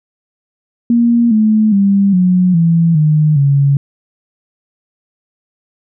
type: tone with pitch steps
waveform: sine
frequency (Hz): 235.7 / 216.1 / 198.2 / 181.75 / 166.67 / 152.83 / 140.15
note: A#3 / A3 / G3 / F#3 / E3 / D#3 / C#3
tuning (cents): +19 / -31 / +19 / -31 / +19 / -31 / +19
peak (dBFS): -7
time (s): 0.9-3.77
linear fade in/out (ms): 2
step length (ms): 410
effects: none